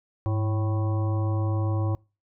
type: harmonic tone with a mistuned harmonic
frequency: 110 Hz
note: A2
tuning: in tune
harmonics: 1 / 3 / 5 / 7 / 9 / 10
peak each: -23 / -33 / -37 / -40 / -42 / -43 dBFS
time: 0.26-1.95 s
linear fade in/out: 0 ms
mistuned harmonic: 1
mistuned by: -120 cents
effects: noise-tail reverb RT60 0.3 s tail -25 dB re dry